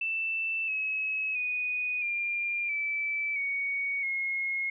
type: tone with pitch steps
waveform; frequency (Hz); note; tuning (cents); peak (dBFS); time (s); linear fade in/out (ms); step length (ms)
sine; 2659 / 2568 / 2481 / 2396 / 2315 / 2236 / 2160; E7 / E7 / D#7 / D7 / D7 / C#7 / C#7; +14 / -46 / -6 / +34 / -25 / +14 / -45; -28; 0.01-4.7; 5; 670
effects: none